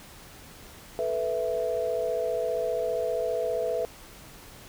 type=chord; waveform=sine; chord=A suspended second; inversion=none; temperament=just; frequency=440 / 495 / 660 Hz; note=A4 / B4 / E5; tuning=0 / +4 / +2 cents; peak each=-32 / -29 / -29 dBFS; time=0.99-3.85 s; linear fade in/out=0 ms; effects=pink hiss -48 dBFS RMS until 4.68 s